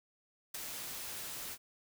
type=noise with ADSR envelope; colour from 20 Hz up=white; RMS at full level=-40 dBFS; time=0.54-1.58 s; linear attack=6 ms; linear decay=20 ms; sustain=-3 dB; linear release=58 ms; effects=none